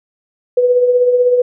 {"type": "tone with tremolo", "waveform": "sine", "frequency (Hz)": 493.9, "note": "B4", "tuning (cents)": 0, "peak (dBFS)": -6, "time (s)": [0.57, 1.42], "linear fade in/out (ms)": 5, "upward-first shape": "triangle", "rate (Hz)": 16, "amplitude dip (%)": 55, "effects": []}